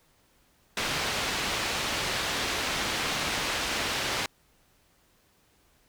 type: low-pass noise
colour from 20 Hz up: white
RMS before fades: -30 dBFS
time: 0.77-4.26 s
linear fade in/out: 2 ms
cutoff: 3900 Hz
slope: 12 dB/octave
effects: pink hiss -65 dBFS RMS until 5.88 s